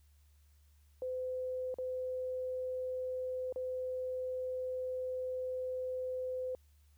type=tone with dropouts; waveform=sine; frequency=510 Hz; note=C5; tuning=44 cents flat; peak=-35 dBFS; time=1.02-6.55 s; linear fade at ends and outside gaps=1 ms; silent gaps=1.742-1.785 / 3.525-3.56 s; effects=added 73 Hz sine -62 dBFS peak until 6.97 s + white hiss -75 dBFS RMS until 6.97 s